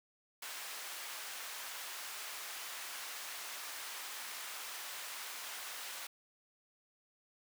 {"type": "high-pass noise", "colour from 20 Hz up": "pink", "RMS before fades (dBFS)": -45, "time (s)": [0.42, 6.07], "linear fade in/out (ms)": 5, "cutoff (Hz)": 1100, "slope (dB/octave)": 12, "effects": []}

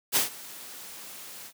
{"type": "noise with ADSR envelope", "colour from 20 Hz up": "white", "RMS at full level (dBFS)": -22, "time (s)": [0.12, 1.53], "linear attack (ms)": 40, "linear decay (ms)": 130, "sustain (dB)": -21, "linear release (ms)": 70, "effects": ["high-pass 150 Hz 12 dB/octave"]}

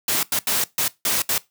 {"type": "noise bursts at uneven times", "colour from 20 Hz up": "white", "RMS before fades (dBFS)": -21, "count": 6, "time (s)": [[0.08, 0.23], [0.32, 0.39], [0.47, 0.64], [0.78, 0.88], [1.05, 1.22], [1.29, 1.38]], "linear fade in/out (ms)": 2, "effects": ["noise-tail reverb RT60 0.2 s tail -20 dB re dry", "high-pass 100 Hz 12 dB/octave"]}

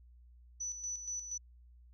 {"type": "tone with tremolo", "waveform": "sine", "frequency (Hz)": 5960, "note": "F#8", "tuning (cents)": 12, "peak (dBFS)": -36, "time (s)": [0.6, 1.38], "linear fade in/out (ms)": 10, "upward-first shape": "square", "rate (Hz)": 4.2, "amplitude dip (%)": 55, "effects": ["added 60 Hz sine -56 dBFS peak until 1.93 s"]}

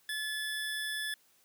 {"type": "tone", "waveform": "25% pulse", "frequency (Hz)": 1725, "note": "A6", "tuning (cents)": -35, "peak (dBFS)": -30, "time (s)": [0.09, 1.14], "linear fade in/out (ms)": 2, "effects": ["white hiss -67 dBFS RMS until 1.44 s", "high-pass 80 Hz 12 dB/octave"]}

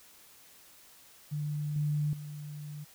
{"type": "tone with level steps", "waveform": "sine", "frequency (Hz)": 148.6, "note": "D3", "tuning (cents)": 21, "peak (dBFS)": [-31, -27, -39], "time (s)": [1.31, 2.85], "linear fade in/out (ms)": 20, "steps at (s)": [1.76, 2.13], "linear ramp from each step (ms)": 2, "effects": ["white hiss -57 dBFS RMS until 2.94 s"]}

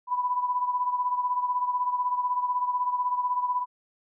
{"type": "beating tone pair", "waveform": "sine", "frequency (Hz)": [989, 1005], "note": ["B5", "B5"], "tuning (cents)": [2, 30], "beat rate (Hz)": 16, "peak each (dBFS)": [-25, -31], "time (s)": [0.07, 3.66], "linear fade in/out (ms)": 50, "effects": []}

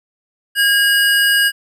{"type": "tone pair together", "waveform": "square", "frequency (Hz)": [1627.6, 2900], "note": ["G#6", "F#7"], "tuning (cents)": [-35, -35], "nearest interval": "minor seventh", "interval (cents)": 1000, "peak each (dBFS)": [-13, -17], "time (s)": [0.55, 1.52], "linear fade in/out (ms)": 50, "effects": []}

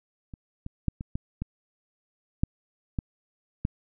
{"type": "clicks", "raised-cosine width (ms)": 5, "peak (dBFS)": [-28, -23, -12, -22, -17, -18, -10, -15, -13], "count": 9, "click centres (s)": [0.338, 0.664, 0.883, 1.009, 1.155, 1.42, 2.435, 2.988, 3.651], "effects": []}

